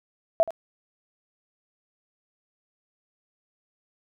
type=tone with echo; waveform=sine; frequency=659.3 Hz; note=E5; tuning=in tune; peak=-15 dBFS; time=0.4-0.43 s; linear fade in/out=0 ms; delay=76 ms; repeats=1; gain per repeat=-14 dB; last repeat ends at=0.506 s; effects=none